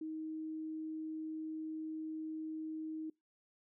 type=tone; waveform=sine; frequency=314.9 Hz; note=D#4; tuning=21 cents sharp; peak=-39 dBFS; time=0.01-3.1 s; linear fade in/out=5 ms; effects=noise-tail reverb RT60 0.2 s tail -24 dB re dry